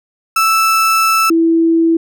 35% pulse / sine tone pair in turn, 1318.5 / 329.6 Hz, E6 / E4, 0 / 0 cents, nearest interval 2 octaves, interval 2400 cents, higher first, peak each -8 dBFS, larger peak neither, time 0.36-1.3 / 1.3-1.97 s, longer first, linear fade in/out 5 ms, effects none

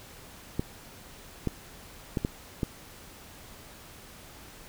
clicks, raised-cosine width 3 ms, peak -14 dBFS, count 5, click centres 0.595 / 1.473 / 2.172 / 2.249 / 2.632 s, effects pink hiss -49 dBFS RMS until 4.68 s

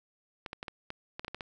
clicks, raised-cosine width 0.3 ms, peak -22 dBFS, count 10, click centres 0.462 / 0.531 / 0.629 / 0.682 / 0.904 / 1.195 / 1.247 / 1.281 / 1.346 / 1.408 s, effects none

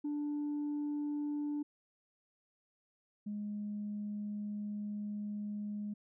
sine tone pair in turn, 293.7 / 207.7 Hz, D4 / G#3, 0 / 0 cents, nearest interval tritone, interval 600 cents, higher first, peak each -32 / -36 dBFS, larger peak first, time 0.04-1.63 / 3.26-5.94 s, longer second, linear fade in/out 10 ms, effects tanh soft clip ceiling -32 dBFS

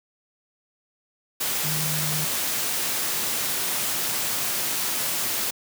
sine tone in noise, 153.2 Hz, D#3, 27 cents flat, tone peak -28 dBFS, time 1.64-2.25 s, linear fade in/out 10 ms, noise white, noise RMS -26 dBFS, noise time 1.4-5.51 s, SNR -5 dB, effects high-pass 100 Hz 12 dB/octave

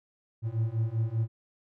triangle beating tone pair, 110 / 115.1 Hz, A2 / A#2, 0 / -22 cents, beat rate 5.1 Hz, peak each -28 / -27 dBFS, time 0.42-1.28 s, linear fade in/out 50 ms, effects none

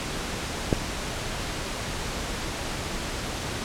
click, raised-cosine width 2 ms, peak -6 dBFS, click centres 0.728 s, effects pink hiss -31 dBFS RMS until 3.64 s + low-pass 8000 Hz 12 dB/octave

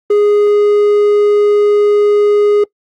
triangle tone, 413.9 Hz, G#4, 6 cents flat, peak -5 dBFS, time 0.1-2.64 s, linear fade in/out 5 ms, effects noise-tail reverb RT60 0.1 s tail -22 dB re dry + Opus 24 kbps

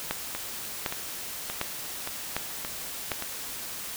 two click trains, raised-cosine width 0.3 ms, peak -11 / -16 dBFS, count 5 / 6, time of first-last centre 0.11-3.118 / 0.35-3.224 s, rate 1.33 / 1.74 Hz, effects white hiss -37 dBFS RMS until 3.96 s

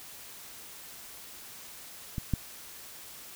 clicks, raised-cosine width 5 ms, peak -20 / -14 dBFS, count 2, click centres 2.182 / 2.337 s, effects white hiss -47 dBFS RMS until 3.35 s

